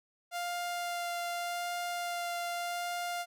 sawtooth tone with vibrato, 698.5 Hz, F5, in tune, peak -30 dBFS, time 0.31-3.26 s, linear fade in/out 50 ms, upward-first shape sine, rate 0.84 Hz, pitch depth 9 cents each way, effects none

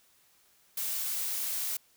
blue noise, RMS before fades -33 dBFS, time 0.77-1.77 s, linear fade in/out 5 ms, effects white hiss -65 dBFS RMS until 1.96 s

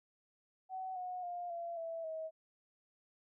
sine tone with pitch steps, 753 / 728.6 / 705 / 682.2 / 660.1 / 638.7 Hz, F#5 / F#5 / F5 / F5 / E5 / D#5, +30 / -27 / +16 / -41 / +2 / +45 cents, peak -39 dBFS, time 0.69-2.31 s, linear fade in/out 50 ms, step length 270 ms, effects none

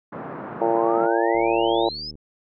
pink band-pass noise, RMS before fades -34 dBFS, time 0.12-1.07 s, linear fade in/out 10 ms, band 160 to 1400 Hz, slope 24 dB/octave
harmonic tone, 114.4 Hz, A#2, 32 cents flat, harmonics 3 / 4 / 5 / 6 / 7 / 8, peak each -23 / -24 / -25 / -26 / -26 / -27 dBFS, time 0.61-1.89 s, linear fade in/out 5 ms
sine exponential sweep, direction up, 956 to 5274 Hz, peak -30 dBFS, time 0.74-2.11 s, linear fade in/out 5 ms
click train, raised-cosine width 3 ms, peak -31 dBFS, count 62, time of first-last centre 1.35-2.154 s, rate 75.9 Hz
effects none

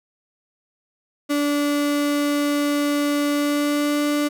35% pulse tone with pitch glide, 290 to 293.2 Hz, D4 to D4, -22 to -3 cents, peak -17 dBFS, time 1.29-4.29 s, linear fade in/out 20 ms, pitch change +19 cents, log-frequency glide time 3.32-4.02 s, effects none

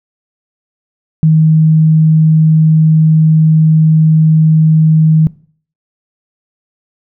sine tone, 157.8 Hz, D#3, 25 cents sharp, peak -4 dBFS, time 1.23-5.27 s, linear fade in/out 0 ms, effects noise-tail reverb RT60 0.5 s tail -21 dB re dry

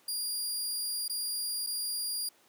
20% pulse tone with dropouts, 4814 Hz, D8, 42 cents sharp, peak -26 dBFS, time 0.08-2.29 s, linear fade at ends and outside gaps 5 ms, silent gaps 1.081-1.096 / 1.665-1.67 s, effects pink hiss -63 dBFS RMS until 2.48 s + high-pass 300 Hz 12 dB/octave

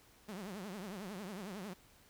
sawtooth tone with vibrato, 196 Hz, G3, in tune, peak -39 dBFS, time 0.28-1.74 s, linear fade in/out 10 ms, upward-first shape triangle, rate 11 Hz, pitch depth 230 cents each way, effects pink hiss -64 dBFS RMS until 2.09 s

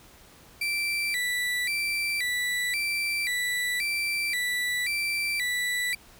35% pulse tone with vibrato, 2147 Hz, C7, 44 cents sharp, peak -24 dBFS, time 0.61-5.95 s, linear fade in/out 5 ms, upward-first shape square, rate 0.94 Hz, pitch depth 150 cents each way, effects pink hiss -53 dBFS RMS until 6.19 s

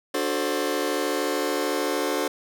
sawtooth chord, D dominant seventh, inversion none, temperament just, 293.7 / 367.1 / 440.5 / 528.6 Hz, D4 / F#4 / A4 / C5, 0 / -14 / +2 / +18 cents, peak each -25 dBFS, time 0.14-2.28 s, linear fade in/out 5 ms, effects none

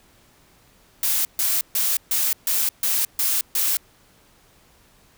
blue noise bursts, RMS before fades -21 dBFS, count 8, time 1.03-3.77 s, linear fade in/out 2 ms, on 220 ms, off 140 ms, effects pink hiss -56 dBFS RMS until 5.17 s

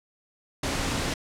sine tone in noise, 274 Hz, C#4, 20 cents flat, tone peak -37 dBFS, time 0.63-1.14 s, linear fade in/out 5 ms, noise pink, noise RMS -28 dBFS, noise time 0.63-1.14 s, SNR -12 dB, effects low-pass 8000 Hz 12 dB/octave

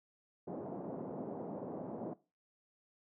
pink band-pass noise, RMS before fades -43 dBFS, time 0.47-2.14 s, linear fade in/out 10 ms, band 170 to 730 Hz, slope 24 dB/octave, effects noise-tail reverb RT60 0.3 s tail -19 dB re dry

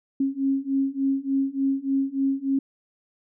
sine beating tone pair, 270 / 273.4 Hz, C#4 / C#4, -45 / -24 cents, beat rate 3.4 Hz, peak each -25 / -24 dBFS, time 0.2-2.59 s, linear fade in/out 5 ms, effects none

